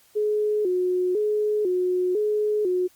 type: tone with vibrato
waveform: sine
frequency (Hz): 392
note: G4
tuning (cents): 0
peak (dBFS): -20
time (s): 0.15-2.88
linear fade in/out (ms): 20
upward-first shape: square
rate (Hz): 1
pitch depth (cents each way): 130
effects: white hiss -58 dBFS RMS until 2.95 s + Opus 48 kbps